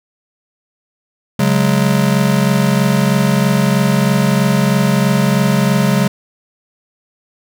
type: chord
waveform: square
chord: C# suspended fourth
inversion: none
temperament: just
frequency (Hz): 138.59 / 184.79 / 207.9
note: C#3 / F#3 / G#3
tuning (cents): 0 / -2 / +2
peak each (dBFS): -16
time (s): 1.39-6.08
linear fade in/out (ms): 5
effects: none